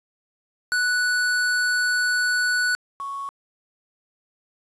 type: tone pair in turn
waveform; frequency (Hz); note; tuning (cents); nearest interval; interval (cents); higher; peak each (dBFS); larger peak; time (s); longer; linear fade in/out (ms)
square / sine; 1480 / 1108.7; F#6 / C#6; 0 / 0; perfect fourth; 500; first; -20 / -28; first; 0.72-2.75 / 3-3.29; first; 0
effects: resampled to 22050 Hz + 8-bit